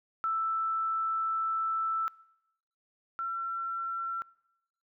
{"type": "tone pair in turn", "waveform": "sine", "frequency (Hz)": [1323, 1352.4], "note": ["E6", "E6"], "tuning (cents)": [6, 44], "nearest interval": "unison", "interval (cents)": 38, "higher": "second", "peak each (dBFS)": [-27, -31], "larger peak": "first", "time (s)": [[0.24, 2.08], [3.19, 4.22]], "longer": "first", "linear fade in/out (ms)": 0, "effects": ["noise-tail reverb RT60 0.9 s tail -24 dB re dry"]}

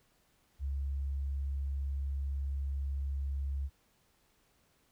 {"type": "tone", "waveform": "sine", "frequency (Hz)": 69, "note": "C#2", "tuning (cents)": -7, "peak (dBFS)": -32, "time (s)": [0.59, 3.7], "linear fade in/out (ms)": 50, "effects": ["pink hiss -71 dBFS RMS until 4.91 s"]}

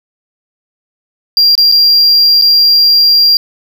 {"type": "tone with dropouts", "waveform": "triangle", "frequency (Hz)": 4764, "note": "D8", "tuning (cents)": 24, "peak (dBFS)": -3, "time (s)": [1.37, 3.37], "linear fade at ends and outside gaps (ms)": 1, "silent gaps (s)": [[1.553, 1.578], [1.716, 1.722], [2.414, 2.421]], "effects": []}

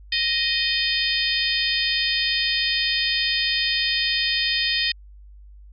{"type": "harmonic tone with a mistuned harmonic", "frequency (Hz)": 622.3, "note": "D#5", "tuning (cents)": 0, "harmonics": [3, 4, 5, 6, 7, 8], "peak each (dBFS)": [-27, -27, -27, -27, -27, -27], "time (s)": [0.12, 4.92], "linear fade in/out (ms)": 5, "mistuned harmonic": 6, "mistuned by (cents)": -53, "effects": ["added 50 Hz sine -42 dBFS peak until 5.72 s"]}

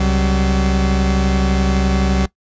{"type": "tone pair together", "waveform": "40% pulse", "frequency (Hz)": [67, 189.23], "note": ["C2", "F#3"], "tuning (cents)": [42, 39], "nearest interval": "octave + tritone", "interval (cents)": 1797, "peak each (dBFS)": [-15, -16], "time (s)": [0, 2.26], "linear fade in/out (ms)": 5, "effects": ["noise-tail reverb RT60 0.1 s tail -19 dB re dry", "resampled to 16000 Hz"]}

